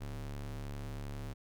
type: ring-modulated tone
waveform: square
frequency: 71.2 Hz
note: C#2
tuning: 47 cents sharp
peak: -37 dBFS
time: 0-1.34 s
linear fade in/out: 20 ms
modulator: 36.3 Hz
effects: none